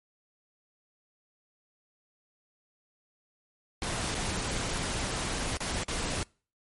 pink noise with dropouts, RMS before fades -32 dBFS, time 3.82-6.23 s, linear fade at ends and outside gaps 1 ms, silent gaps 4.145-4.149 / 5.571-5.604 / 5.836-5.882 s, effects noise-tail reverb RT60 0.4 s tail -26 dB re dry + MP3 48 kbps

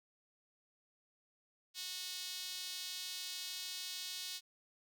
sawtooth tone with high-pass filter, 366.7 Hz, F#4, 15 cents flat, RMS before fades -44 dBFS, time 1.74-4.41 s, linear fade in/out 50 ms, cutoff 3900 Hz, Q 2, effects none

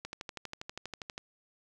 click train, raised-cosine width 0.2 ms, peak -22 dBFS, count 15, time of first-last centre 0.05-1.179 s, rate 12.4 Hz, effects none

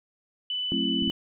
sine tone, 2991 Hz, F#7, 18 cents sharp, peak -27 dBFS, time 0.5-1.11 s, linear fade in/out 2 ms
sine chord, F# half-diminished seventh, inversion none, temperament just, 185 / 222 / 266.4 / 333 Hz, F#3 / A3 / C4 / E4, 0 / +16 / +31 / +18 cents, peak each -33 / -30 / -29 / -32 dBFS, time 0.72-1.1 s, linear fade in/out 0 ms
clicks, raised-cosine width 5 ms, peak -27 dBFS, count 2, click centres 1.024 / 1.077 s
effects none

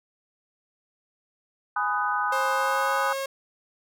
sine chord, G# minor seventh, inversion none, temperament just, 830.6 / 996.7 / 1245.9 / 1495.1 Hz, G#5 / B5 / D#6 / F#6, 0 / +16 / +2 / +18 cents, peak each -29 / -30 / -27 / -29 dBFS, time 1.76-3.13 s, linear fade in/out 5 ms
sawtooth tone with pitch glide, 531 to 542.8 Hz, C5 to C#5, +25 to -36 cents, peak -24 dBFS, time 2.32-3.26 s, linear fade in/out 5 ms, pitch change +39 cents, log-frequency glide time 2.52-2.93 s
effects none

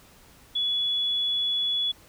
sine tone, 3400 Hz, G#7, 40 cents sharp, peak -23 dBFS, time 0.55-1.92 s, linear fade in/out 10 ms, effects pink hiss -54 dBFS RMS until 2.08 s

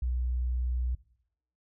sine tone, 61.74 Hz, B1, in tune, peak -27 dBFS, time 0.02-0.95 s, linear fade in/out 5 ms, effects noise-tail reverb RT60 0.7 s tail -19 dB re dry

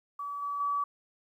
sine tone with level steps, 1145 Hz, D6, 44 cents flat, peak -34 / -31 / -27 dBFS, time 0.19-0.84 s, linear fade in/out 5 ms, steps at 0.42 / 0.6 s, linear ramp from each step 5 ms, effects 11-bit

